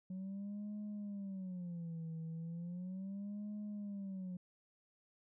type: tone with vibrato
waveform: sine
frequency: 184.1 Hz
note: F#3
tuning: 8 cents flat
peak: -39 dBFS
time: 0.1-4.37 s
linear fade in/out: 5 ms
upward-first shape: sine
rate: 0.36 Hz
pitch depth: 220 cents each way
effects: tanh soft clip ceiling -40 dBFS